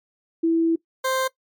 sine / 20% pulse tone pair in turn, 329.6 / 523.2 Hz, E4 / C5, 0 / 0 cents, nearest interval minor sixth, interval 800 cents, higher second, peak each -16 dBFS, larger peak neither, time 0.43-0.76 / 1.04-1.28 s, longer first, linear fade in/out 10 ms, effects noise-tail reverb RT60 0.1 s tail -19 dB re dry + MP3 96 kbps

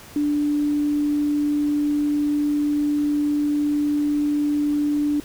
sine tone, 293.7 Hz, D4, in tune, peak -18 dBFS, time 0.16-5.2 s, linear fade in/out 2 ms, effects pink hiss -43 dBFS RMS until 5.24 s

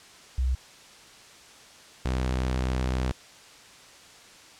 sine / sawtooth tone pair in turn, 64 / 63.68 Hz, C2 / C2, -38 / -46 cents, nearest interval unison, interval 8 cents, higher first, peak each -22 / -21 dBFS, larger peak second, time 0.38-0.55 / 2.05-3.12 s, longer second, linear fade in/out 5 ms, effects white hiss -50 dBFS RMS until 4.59 s + low-pass 7000 Hz 12 dB/octave

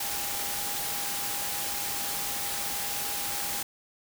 sine tone in noise, 810 Hz, G#5, 43 cents flat, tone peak -41 dBFS, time 0-3.63 s, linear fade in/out 5 ms, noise white, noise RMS -32 dBFS, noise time 0-3.63 s, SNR -12 dB, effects none

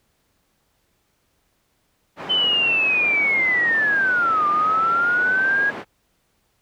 pink band-pass noise, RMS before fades -33 dBFS, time 2.16-5.85 s, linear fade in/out 50 ms, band 260 to 1800 Hz, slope 12 dB/octave
sine linear two-way sweep, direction down then up, 3063 to 1185 to 1659 Hz, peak -16 dBFS, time 2.29-5.71 s, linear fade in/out 20 ms, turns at 4.47 s
effects pink hiss -67 dBFS RMS until 6.61 s

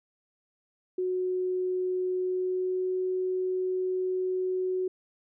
sine tone with pitch glide, 367.5 to 370.3 Hz, F#4 to F#4, -12 to +1 cents, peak -26 dBFS, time 0.98-4.88 s, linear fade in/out 5 ms, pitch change +13 cents, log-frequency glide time 2.17-2.97 s, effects none

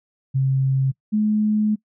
sine tone pair in turn, 133.8 / 212.8 Hz, C3 / G#3, +39 / +42 cents, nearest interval minor sixth, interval 803 cents, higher second, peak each -16 dBFS, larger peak neither, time 0.34-0.92 / 1.12-1.76 s, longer second, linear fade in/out 20 ms, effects noise-tail reverb RT60 0.1 s tail -23 dB re dry

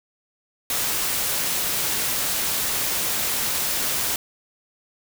white noise, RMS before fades -24 dBFS, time 0.7-4.16 s, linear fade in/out 2 ms, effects none

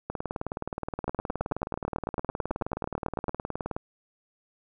two click trains, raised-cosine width 1 ms, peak -17 / -14 dBFS, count 71 / 21, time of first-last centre 0.1-3.765 / 1.08-3.283 s, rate 19.1 / 9.08 Hz, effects none

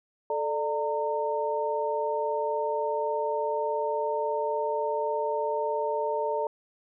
sine tone cluster, 437.5 / 594 / 916 Hz, A4 / D5 / A#5, -10 / +20 / -31 cents, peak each -30 dBFS, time 0.3-6.47 s, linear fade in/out 2 ms, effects none

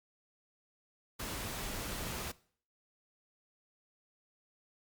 pink noise, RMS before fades -40 dBFS, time 1.19-2.32 s, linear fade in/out 10 ms, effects noise-tail reverb RT60 0.5 s tail -20 dB re dry + Opus 48 kbps

